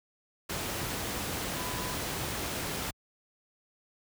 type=tone in noise; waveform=sine; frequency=999 Hz; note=B5; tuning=20 cents sharp; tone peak=-41 dBFS; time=1.56-1.94 s; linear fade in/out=10 ms; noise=pink; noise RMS=-34 dBFS; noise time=0.49-2.91 s; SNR=-10 dB; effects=high-pass 60 Hz 12 dB/octave